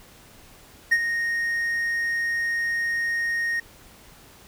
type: tone with ADSR envelope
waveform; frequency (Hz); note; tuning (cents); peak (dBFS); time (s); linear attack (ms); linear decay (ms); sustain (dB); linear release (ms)
triangle; 1860; A#6; -4; -12; 0.91-3.6; 14; 53; -9; 5
effects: pink hiss -50 dBFS RMS until 4.47 s